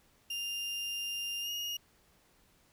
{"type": "tone with pitch glide", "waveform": "35% pulse", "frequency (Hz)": [2800, 2860], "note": ["F7", "F7"], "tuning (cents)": [4, 41], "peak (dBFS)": -33, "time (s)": [0.3, 1.77], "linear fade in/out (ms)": 5, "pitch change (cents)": 37, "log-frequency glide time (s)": [1.41, 1.5], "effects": ["pink hiss -67 dBFS RMS until 2.72 s"]}